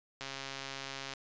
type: click train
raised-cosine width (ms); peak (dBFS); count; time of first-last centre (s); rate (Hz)
0.2; -23; 127; 0.21-1.136; 136
effects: resampled to 16000 Hz